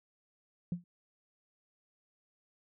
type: tone with exponential decay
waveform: sine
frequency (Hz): 174.61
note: F3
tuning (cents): 0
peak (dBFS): -27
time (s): 0.72-0.84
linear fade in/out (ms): 2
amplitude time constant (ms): 26
effects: tanh soft clip ceiling -27 dBFS